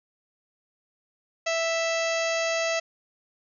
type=harmonic tone with a mistuned harmonic; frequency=659.3 Hz; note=E5; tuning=in tune; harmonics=1 / 2 / 3 / 4 / 5 / 6 / 7 / 8 / 9 / 10; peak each=-26 / -35 / -32 / -32 / -39 / -40 / -39 / -40 / -42 / -37 dBFS; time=1.46-2.8 s; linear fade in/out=10 ms; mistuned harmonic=5; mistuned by=-28 cents; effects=none